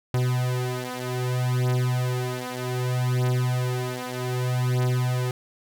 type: beating tone pair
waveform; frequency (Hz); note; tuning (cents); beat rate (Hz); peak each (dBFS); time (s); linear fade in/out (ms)
45% pulse; 125.2 / 125.84; B2 / B2; +24 / +33; 0.64; -26; 0.14-5.31; 2
effects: none